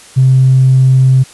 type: tone with tanh clipping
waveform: triangle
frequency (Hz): 130.81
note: C3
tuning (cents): 0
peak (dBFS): -4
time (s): 0.16-1.24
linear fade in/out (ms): 20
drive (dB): 4
effects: white hiss -37 dBFS RMS until 1.33 s + resampled to 24000 Hz